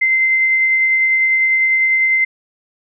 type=tone with tremolo; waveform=sine; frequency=2075 Hz; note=C7; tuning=15 cents flat; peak=-10 dBFS; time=0.01-2.25 s; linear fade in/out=10 ms; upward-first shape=triangle; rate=10 Hz; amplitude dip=25%; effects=none